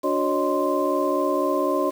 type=tone cluster; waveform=sine; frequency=290.4 / 366.6 / 550 / 614 / 1043 Hz; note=D4 / F#4 / C#5 / D#5 / C6; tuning=-19 / -16 / -14 / -23 / -6 cents; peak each=-26 dBFS; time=0.03-1.91 s; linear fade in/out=20 ms; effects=7-bit